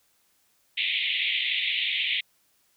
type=band-pass noise; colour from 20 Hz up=white; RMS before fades=-27 dBFS; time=0.77-2.21 s; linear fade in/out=10 ms; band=2000 to 3700 Hz; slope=96 dB/octave; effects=white hiss -67 dBFS RMS until 2.76 s